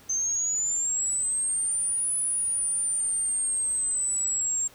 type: exponential two-way sweep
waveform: sine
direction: up then down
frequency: 6220 to 9956 to 7430 Hz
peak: -24 dBFS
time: 0.09-4.68 s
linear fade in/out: 10 ms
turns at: 2.14 s
effects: pink hiss -53 dBFS RMS until 4.74 s